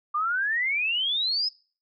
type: exponential sweep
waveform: sine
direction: up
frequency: 1174.7 to 5190 Hz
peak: -23 dBFS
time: 0.14-1.49 s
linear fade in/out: 10 ms
effects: noise-tail reverb RT60 0.4 s tail -23 dB re dry